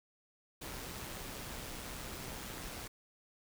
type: noise with amplitude modulation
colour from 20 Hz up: pink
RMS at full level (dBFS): -43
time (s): 0.61-2.88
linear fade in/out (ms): 10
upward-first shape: sine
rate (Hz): 127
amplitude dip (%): 35
effects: none